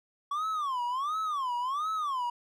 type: tone with vibrato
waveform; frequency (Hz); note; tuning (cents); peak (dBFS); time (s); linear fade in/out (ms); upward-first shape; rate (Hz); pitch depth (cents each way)
triangle; 1117; C#6; +13; -27; 0.31-2.3; 5; sine; 1.4; 260
effects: none